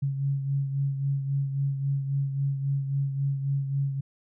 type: beating tone pair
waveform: sine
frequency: 138 / 141.7 Hz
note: C#3 / C#3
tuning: -7 / +38 cents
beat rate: 3.7 Hz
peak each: -25 / -34 dBFS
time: 0.02-4.01 s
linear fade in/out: 10 ms
effects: none